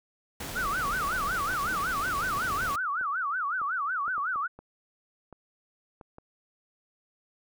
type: noise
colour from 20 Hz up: pink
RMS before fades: -37 dBFS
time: 0.4-2.76 s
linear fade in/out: 5 ms
type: tone with vibrato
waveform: sine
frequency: 1307 Hz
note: E6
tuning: 15 cents flat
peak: -27 dBFS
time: 0.55-4.48 s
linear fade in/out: 20 ms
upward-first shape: sine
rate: 5.4 Hz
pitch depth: 280 cents each way
type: clicks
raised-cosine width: 1 ms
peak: -32 dBFS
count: 9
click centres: 3.012 / 3.616 / 4.08 / 4.18 / 4.359 / 4.59 / 5.327 / 6.012 / 6.184 s
effects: none

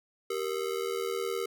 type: ring-modulated tone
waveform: square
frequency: 429.3 Hz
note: A4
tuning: 43 cents flat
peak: -28 dBFS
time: 0.3-1.46 s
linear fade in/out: 5 ms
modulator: 39.7 Hz
effects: none

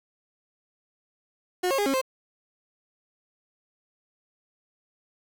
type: tone with pitch steps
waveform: 30% pulse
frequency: 362 / 542 / 409.5 / 272 / 524 Hz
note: F#4 / C#5 / G#4 / C#4 / C5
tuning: -38 / -39 / -24 / -33 / +2 cents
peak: -20 dBFS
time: 1.63-2.015 s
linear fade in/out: 10 ms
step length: 77 ms
effects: 8-bit

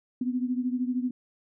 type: beating tone pair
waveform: sine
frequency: 247.3 / 260.3 Hz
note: B3 / C4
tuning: +3 / -9 cents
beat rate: 13 Hz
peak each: -27 / -31 dBFS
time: 0.21-1.11 s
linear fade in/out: 5 ms
effects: none

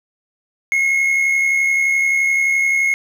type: tone with amplitude modulation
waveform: triangle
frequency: 2166 Hz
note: C#7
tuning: 41 cents flat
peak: -10 dBFS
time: 0.72-2.94 s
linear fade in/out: 0 ms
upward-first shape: sine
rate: 71.6 Hz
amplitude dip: 40%
effects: none

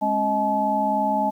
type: tone cluster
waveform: sine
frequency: 208.4 / 272.1 / 629 / 858 Hz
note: G#3 / C#4 / D#5 / A5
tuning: +6 / -32 / +19 / -44 cents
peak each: -27 / -29 / -26 / -21 dBFS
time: 0.01-1.31 s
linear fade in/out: 20 ms
effects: 9-bit

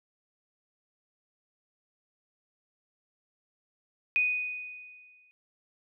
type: tone with exponential decay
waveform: sine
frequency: 2486 Hz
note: D#7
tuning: 2 cents flat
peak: -21 dBFS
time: 4.16-5.31 s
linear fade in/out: 0 ms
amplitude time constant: 250 ms
effects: none

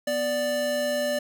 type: tone pair together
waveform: square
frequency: 245.9 / 587.3 Hz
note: B3 / D5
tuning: -7 / 0 cents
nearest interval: octave + minor third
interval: 1507 cents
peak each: -34 / -25 dBFS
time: 0.07-1.19 s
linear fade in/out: 5 ms
effects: none

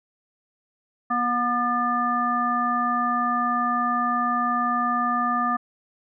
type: harmonic tone with a mistuned harmonic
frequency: 241.4 Hz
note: B3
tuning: 39 cents flat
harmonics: 1 / 3 / 5 / 7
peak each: -28 / -28 / -22 / -33 dBFS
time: 1.1-5.57 s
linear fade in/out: 10 ms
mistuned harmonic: 7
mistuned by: +61 cents
effects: none

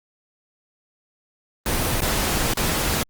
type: noise with dropouts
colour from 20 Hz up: pink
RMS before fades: -22 dBFS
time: 1.66-3.03 s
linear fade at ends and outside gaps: 2 ms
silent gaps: 2.006-2.018 / 2.537-2.571 s
effects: Opus 24 kbps

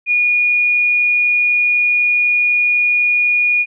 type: tone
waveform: sine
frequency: 2444 Hz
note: D#7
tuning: 32 cents flat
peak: -11 dBFS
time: 0.06-3.66 s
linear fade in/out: 50 ms
effects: none

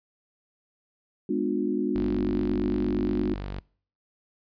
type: chord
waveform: sine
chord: G# diminished seventh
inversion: none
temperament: just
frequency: 207.7 / 249.2 / 299 / 358.8 Hz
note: G#3 / B3 / D4 / F4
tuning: 0 / +16 / +31 / +47 cents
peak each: -30 / -30 / -28 / -29 dBFS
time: 1.29-3.34 s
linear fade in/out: 5 ms
type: tone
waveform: sawtooth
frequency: 48.62 Hz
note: G1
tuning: 13 cents flat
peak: -28 dBFS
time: 1.95-3.6 s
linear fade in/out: 10 ms
effects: noise-tail reverb RT60 0.5 s tail -25 dB re dry + resampled to 11025 Hz

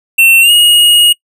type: tone with pitch glide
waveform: square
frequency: 2700 to 2877 Hz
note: E7 to F#7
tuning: +41 to -49 cents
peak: -4 dBFS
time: 0.18-1.13 s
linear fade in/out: 10 ms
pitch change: +110 cents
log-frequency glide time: 0.41-0.51 s
effects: noise-tail reverb RT60 0.1 s tail -25 dB re dry

